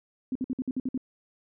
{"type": "tone bursts", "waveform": "sine", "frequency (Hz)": 257.5, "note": "C4", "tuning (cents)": -28, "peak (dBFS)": -26, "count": 8, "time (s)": [0.32, 0.977], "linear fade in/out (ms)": 2, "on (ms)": 34, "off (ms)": 55, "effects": []}